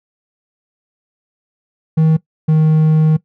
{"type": "tone pair in turn", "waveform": "triangle", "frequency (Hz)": [158.8, 156.43], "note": ["D#3", "D#3"], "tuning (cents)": [36, 10], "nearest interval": "unison", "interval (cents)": 26, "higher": "first", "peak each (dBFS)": -6, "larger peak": "neither", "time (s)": [[1.97, 2.17], [2.48, 3.17]], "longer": "second", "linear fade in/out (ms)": 10, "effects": ["noise-tail reverb RT60 0.1 s tail -19 dB re dry"]}